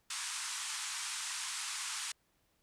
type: band-pass noise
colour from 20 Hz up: white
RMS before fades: -40 dBFS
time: 0.1-2.12 s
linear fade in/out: 5 ms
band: 900 to 9500 Hz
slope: 48 dB/octave
effects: pink hiss -75 dBFS RMS until 2.62 s